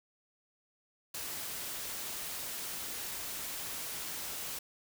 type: noise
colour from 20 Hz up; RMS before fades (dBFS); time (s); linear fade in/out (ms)
white; -40; 1.14-4.59; 5
effects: none